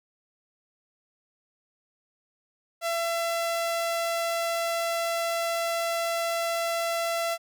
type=tone; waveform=sawtooth; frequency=673 Hz; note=E5; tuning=36 cents sharp; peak=-22 dBFS; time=2.81-7.38 s; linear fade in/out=50 ms; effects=none